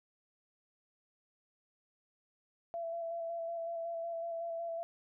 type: tone with vibrato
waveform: sine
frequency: 671 Hz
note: E5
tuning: 31 cents sharp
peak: -36 dBFS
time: 2.74-4.83 s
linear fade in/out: 0 ms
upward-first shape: square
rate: 5.4 Hz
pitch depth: 17 cents each way
effects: none